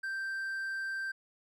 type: tone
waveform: triangle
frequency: 1568 Hz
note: G6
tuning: in tune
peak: -32 dBFS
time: 0.03-1.12 s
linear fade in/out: 10 ms
effects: none